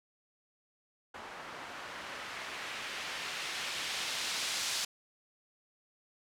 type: noise with low-pass filter sweep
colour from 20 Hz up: blue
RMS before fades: -39 dBFS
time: 1.14-4.85 s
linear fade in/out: 5 ms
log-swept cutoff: 1100 to 5100 Hz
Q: 0.85
effects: none

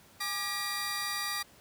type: tone cluster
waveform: sawtooth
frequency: 824 / 1195 / 1923 / 4716 Hz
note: G#5 / D6 / B6 / D8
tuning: -14 / +30 / -47 / +6 cents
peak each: -40 / -34 / -33 / -34 dBFS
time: 0.2-1.43 s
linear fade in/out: 10 ms
effects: pink hiss -58 dBFS RMS until 1.6 s + high-pass 60 Hz 12 dB/octave

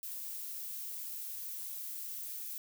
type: noise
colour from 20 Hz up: violet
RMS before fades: -42 dBFS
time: 0.03-2.58 s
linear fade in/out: 0 ms
effects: none

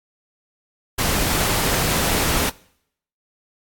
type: noise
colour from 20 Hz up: pink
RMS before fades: -20 dBFS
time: 0.98-2.5 s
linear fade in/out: 10 ms
effects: noise-tail reverb RT60 0.7 s tail -23 dB re dry + AAC 64 kbps

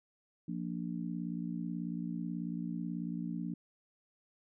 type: harmonic tone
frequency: 58.27 Hz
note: A#1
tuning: in tune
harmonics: 3 / 4 / 5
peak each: -38 / -40 / -42 dBFS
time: 0.48-3.54 s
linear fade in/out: 5 ms
effects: none

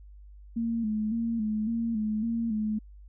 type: tone with vibrato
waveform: sine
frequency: 222.2 Hz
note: A3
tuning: 17 cents sharp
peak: -26 dBFS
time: 0.56-2.79 s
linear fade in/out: 10 ms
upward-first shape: square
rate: 1.8 Hz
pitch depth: 62 cents each way
effects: added 50 Hz sine -46 dBFS peak until 3.08 s

